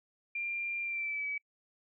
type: tone with pitch glide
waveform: sine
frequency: 2385 to 2284 Hz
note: D7 to D7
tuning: +26 to -49 cents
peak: -33 dBFS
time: 0.35-1.38 s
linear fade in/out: 5 ms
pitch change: -75 cents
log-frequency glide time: 0.82-1.27 s
effects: noise-tail reverb RT60 0.1 s tail -26 dB re dry